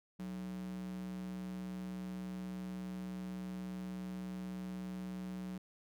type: tone with high-pass filter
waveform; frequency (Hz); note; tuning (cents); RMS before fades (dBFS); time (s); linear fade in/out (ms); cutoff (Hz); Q
square; 61.74; B1; 0; -43; 0.19-5.58; 5; 180; 3.7
effects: none